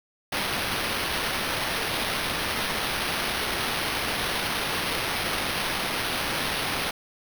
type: noise with sample-and-hold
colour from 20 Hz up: violet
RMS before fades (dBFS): -28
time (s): 0.32-6.91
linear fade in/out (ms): 5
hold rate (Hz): 7350
effects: none